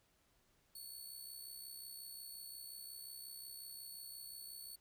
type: tone with amplitude modulation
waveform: 10% pulse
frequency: 4435 Hz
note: C#8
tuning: in tune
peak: -40 dBFS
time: 0.75-4.76 s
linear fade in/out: 5 ms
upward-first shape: sine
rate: 65.6 Hz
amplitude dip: 50%
effects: pink hiss -75 dBFS RMS until 4.8 s